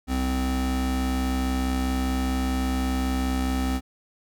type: tone pair together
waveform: square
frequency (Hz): 64.7 / 259.1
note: C2 / C4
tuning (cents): -19 / -17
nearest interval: 2 octaves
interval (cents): 2402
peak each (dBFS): -26 / -27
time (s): 0.07-3.81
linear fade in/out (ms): 50
effects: none